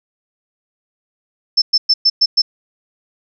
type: tone bursts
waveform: sine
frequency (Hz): 5290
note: E8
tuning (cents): +5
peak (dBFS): -8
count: 6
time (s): 1.57-2.42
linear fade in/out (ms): 10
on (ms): 50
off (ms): 110
effects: none